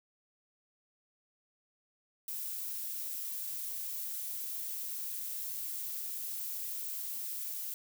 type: noise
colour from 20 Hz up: violet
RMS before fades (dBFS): -39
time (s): 2.28-7.74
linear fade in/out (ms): 2
effects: none